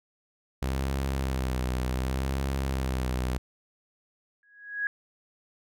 sawtooth tone with vibrato, 65.3 Hz, C2, 3 cents flat, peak -23 dBFS, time 0.62-3.38 s, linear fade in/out 5 ms, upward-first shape sine, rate 0.67 Hz, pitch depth 62 cents each way
sine tone with exponential growth, 1661.2 Hz, G#6, in tune, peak -23 dBFS, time 4.43-4.87 s, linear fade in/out 1 ms, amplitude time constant 95 ms
effects none

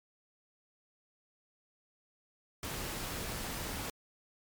pink noise, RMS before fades -39 dBFS, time 2.63-3.9 s, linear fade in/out 2 ms, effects MP3 96 kbps

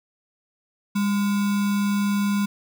sine tone with sample-and-hold, 202.1 Hz, G#3, 47 cents flat, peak -19 dBFS, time 0.95-2.46 s, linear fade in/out 10 ms, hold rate 1225 Hz, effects none

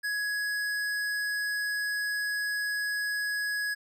sine tone with tanh clipping, 1673 Hz, G#6, 12 cents sharp, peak -30 dBFS, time 0.03-3.75 s, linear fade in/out 20 ms, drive 18 dB, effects none

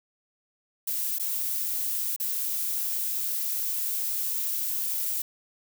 violet noise with dropouts, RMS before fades -29 dBFS, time 0.87-5.22 s, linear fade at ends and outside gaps 5 ms, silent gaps 1.186-1.196 / 2.163-2.199 s, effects none

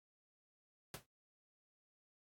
pink noise with exponential decay, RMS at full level -43 dBFS, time 0.94-1.06 s, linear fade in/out 1 ms, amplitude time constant 25 ms, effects high-pass 60 Hz 12 dB/octave + AAC 64 kbps

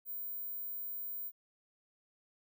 sine tone, 15200 Hz, A#9, 33 cents sharp, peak -38 dBFS, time 0.05-1.32 s, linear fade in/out 50 ms, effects none

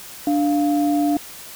sine tone pair together, 293.7 / 697.5 Hz, D4 / F5, 0 / -2 cents, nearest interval octave + minor third, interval 1498 cents, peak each -16 / -22 dBFS, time 0.27-1.17 s, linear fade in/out 2 ms, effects tanh soft clip ceiling -8 dBFS + white hiss -38 dBFS RMS until 1.55 s

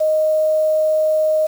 sine tone with quantisation, 622.3 Hz, D#5, in tune, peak -13 dBFS, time 0-1.47 s, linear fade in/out 10 ms, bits 6, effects none

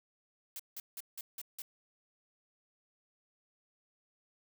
blue noise bursts, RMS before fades -43 dBFS, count 6, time 0.56-1.62 s, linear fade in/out 2 ms, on 35 ms, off 170 ms, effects none

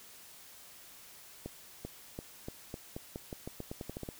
accelerating click train, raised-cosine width 2 ms, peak -26 dBFS, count 16, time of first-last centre 1.46-4.089 s, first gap 390 ms, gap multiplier 0.87, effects white hiss -54 dBFS RMS until 4.19 s

